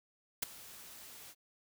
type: noise with ADSR envelope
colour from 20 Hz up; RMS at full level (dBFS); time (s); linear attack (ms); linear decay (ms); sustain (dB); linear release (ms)
white; -31; 0.42-1.35; 10; 10; -21; 50
effects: none

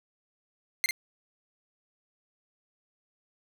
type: tone with echo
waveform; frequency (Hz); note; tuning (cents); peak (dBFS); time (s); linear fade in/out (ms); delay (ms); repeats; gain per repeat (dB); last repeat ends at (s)
sawtooth; 2093; C7; 0; -19; 0.84-0.86; 0; 49; 1; -7; 0.909
effects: none

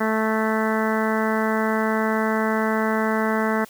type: harmonic tone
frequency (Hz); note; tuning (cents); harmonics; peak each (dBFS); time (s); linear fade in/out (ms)
219.4; A3; -5; 1 / 2 / 3 / 4 / 5 / 6 / 7 / 8 / 9; -23 / -26 / -28 / -29 / -30 / -31 / -31 / -32 / -33; 0-3.65; 10
effects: white hiss -48 dBFS RMS until 3.69 s

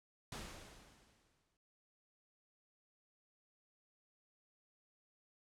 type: noise with exponential decay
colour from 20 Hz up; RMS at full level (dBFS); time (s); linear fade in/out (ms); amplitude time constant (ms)
pink; -45; 0.32-1.57; 2; 270
effects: low-pass 9000 Hz 12 dB/octave

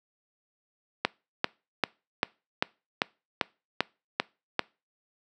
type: click train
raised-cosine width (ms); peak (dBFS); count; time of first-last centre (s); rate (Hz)
0.3; -6; 10; 1.05-4.593; 2.54
effects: noise-tail reverb RT60 0.3 s tail -24 dB re dry + high-pass 200 Hz 12 dB/octave

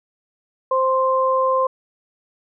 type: tone pair together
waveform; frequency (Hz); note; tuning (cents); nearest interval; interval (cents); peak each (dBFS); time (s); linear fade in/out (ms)
sine; 523.2 / 1046.5; C5 / C6; 0 / 0; octave; 1200; -18; 0.71-1.67; 5
effects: none

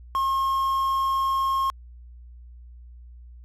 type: tone with quantisation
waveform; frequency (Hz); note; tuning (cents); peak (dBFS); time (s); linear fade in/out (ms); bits
triangle; 1076; C6; +48; -19; 0.15-1.7; 0; 7
effects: added 60 Hz sine -42 dBFS peak until 3.44 s + low-pass 12000 Hz 12 dB/octave

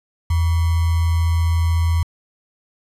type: tone with sample-and-hold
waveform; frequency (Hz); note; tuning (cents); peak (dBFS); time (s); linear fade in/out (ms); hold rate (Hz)
sine; 83; E2; +12; -14; 0.3-2.03; 5; 1050
effects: resampled to 32000 Hz

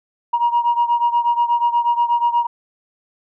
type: beating tone pair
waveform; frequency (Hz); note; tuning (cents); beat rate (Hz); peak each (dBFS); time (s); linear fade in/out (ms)
sine; 947 / 955.3; A#5 / A#5; +27 / +42; 8.3; -15 / -18; 0.33-2.47; 10
effects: tanh soft clip ceiling -9 dBFS

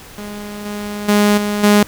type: tone with level steps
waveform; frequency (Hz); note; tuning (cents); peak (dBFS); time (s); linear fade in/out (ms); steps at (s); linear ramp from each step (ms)
sawtooth; 206.9; G#3; -6; -23 / -19 / -6 / -13 / -4; 0.18-1.83; 2; 0.65 / 1.08 / 1.37 / 1.63; 10
effects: pink hiss -38 dBFS RMS until 1.87 s

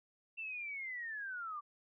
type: linear sweep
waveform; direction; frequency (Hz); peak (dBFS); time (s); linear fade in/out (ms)
sine; down; 2703 to 1153; -40; 0.37-1.61; 20
effects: none

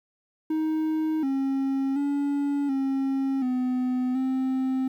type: tone with pitch steps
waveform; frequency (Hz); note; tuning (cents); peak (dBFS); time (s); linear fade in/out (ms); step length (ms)
triangle; 313.9 / 270.4 / 284.1 / 269.9 / 252.8 / 261.6; D#4 / C#4 / C#4 / C#4 / B3 / C4; +15 / -43 / +43 / -46 / +41 / 0; -21; 0.5-4.88; 5; 730
effects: 10-bit

